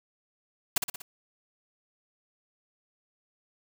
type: noise with echo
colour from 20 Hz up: white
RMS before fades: -24 dBFS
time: 0.76-0.78 s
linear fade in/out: 5 ms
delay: 60 ms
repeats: 4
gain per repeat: -5 dB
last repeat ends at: 1.02 s
effects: none